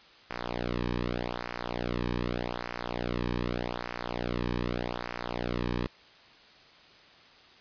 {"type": "tone with flanger", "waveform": "sawtooth", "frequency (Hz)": 60, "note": "B1", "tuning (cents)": -49, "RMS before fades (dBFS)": -33, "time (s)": [0.3, 5.87], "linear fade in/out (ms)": 0, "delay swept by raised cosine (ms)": [0.26, 1.46], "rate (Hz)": 0.83, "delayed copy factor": -1, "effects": ["white hiss -55 dBFS RMS until 7.6 s", "resampled to 11025 Hz"]}